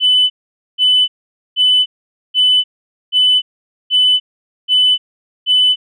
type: tone bursts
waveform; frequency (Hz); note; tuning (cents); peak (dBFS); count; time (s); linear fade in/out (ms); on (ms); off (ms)
sine; 3004; F#7; +26; -7; 8; 0-5.76; 50; 300; 480
effects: tanh soft clip ceiling -3 dBFS